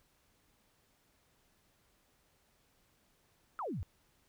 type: exponential sweep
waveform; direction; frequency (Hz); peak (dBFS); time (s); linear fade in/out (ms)
sine; down; 1396.9 to 69.3; -36; 3.59-3.83; 0
effects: pink hiss -72 dBFS RMS until 4.28 s